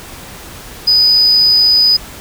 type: tone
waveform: triangle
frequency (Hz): 4978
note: D#8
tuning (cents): 0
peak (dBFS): -4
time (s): 0.87-1.97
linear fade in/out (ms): 10
effects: tanh soft clip ceiling -3 dBFS + pink hiss -32 dBFS RMS until 2.2 s